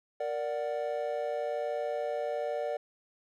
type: chord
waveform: triangle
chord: Bb augmented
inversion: none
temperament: equal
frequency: 466.2 / 587.3 / 740 Hz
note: Bb4 / D5 / F#5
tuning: 0 / 0 / 0 cents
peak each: -34 / -31 / -36 dBFS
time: 0.2-2.77 s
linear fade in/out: 5 ms
effects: none